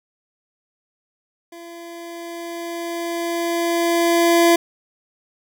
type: tone with level ramp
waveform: 25% pulse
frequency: 339.6 Hz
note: F4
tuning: 48 cents flat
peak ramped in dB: -33 to -7 dBFS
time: 1.52-4.56 s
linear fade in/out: 5 ms
effects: none